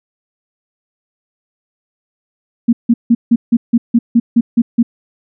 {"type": "tone bursts", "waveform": "sine", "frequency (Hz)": 234.2, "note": "A#3", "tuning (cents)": 8, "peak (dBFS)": -5, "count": 11, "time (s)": [2.68, 4.83], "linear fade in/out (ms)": 10, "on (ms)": 50, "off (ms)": 160, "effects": []}